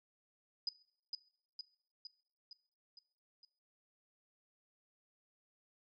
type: tone with echo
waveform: sine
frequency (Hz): 4978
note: D#8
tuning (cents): 0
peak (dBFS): -33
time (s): 0.67-0.69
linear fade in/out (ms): 2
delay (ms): 460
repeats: 6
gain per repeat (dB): -4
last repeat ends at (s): 3.45
effects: noise-tail reverb RT60 0.6 s tail -20 dB re dry + MP3 64 kbps